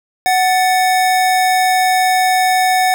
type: tone pair together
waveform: square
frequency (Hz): 743 / 1758.5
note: F#5 / A6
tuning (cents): +7 / -1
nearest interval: octave + minor third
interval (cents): 1492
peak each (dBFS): -12 / -21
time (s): 0.26-2.94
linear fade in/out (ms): 0
effects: none